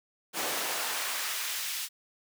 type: noise with high-pass filter sweep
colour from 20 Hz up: pink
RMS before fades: -33 dBFS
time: 0.33-1.89 s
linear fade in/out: 50 ms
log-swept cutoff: 380 to 2900 Hz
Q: 0.7
effects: none